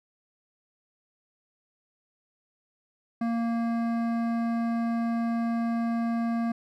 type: tone with hard clipping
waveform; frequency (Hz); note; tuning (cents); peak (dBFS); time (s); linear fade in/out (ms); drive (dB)
sine; 231.7; A#3; -10; -27; 3.21-6.52; 5; 13
effects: none